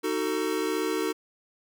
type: chord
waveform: square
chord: D# diminished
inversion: none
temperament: just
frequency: 311.1 / 373.4 / 448 Hz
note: D#4 / F#4 / A4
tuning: 0 / +16 / +31 cents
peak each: -31 dBFS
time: 0.03-1.13 s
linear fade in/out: 20 ms
effects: none